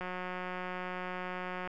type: click train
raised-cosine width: 0.5 ms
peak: -24 dBFS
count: 304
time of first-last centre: 0.01-1.675 s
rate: 182 Hz
effects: none